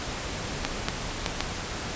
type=clicks; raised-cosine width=0.2 ms; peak=-7 dBFS; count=4; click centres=0.65 / 0.885 / 1.262 / 1.406 s; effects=pink hiss -33 dBFS RMS until 1.95 s + resampled to 16000 Hz